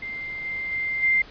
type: tone with level steps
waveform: sine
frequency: 2093 Hz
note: C7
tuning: in tune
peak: -30 / -27 / -24 / -17 dBFS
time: 0.02-1.22 s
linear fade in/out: 5 ms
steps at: 0.44 / 0.71 / 1.02 s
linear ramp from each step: 20 ms
effects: pink hiss -45 dBFS RMS until 1.3 s + resampled to 11025 Hz